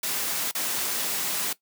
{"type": "noise with dropouts", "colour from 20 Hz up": "white", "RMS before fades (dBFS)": -28, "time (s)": [0.03, 1.53], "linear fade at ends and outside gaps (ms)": 5, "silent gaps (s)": [0.513, 0.549], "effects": ["noise-tail reverb RT60 0.1 s tail -17 dB re dry", "high-pass 150 Hz 12 dB/octave"]}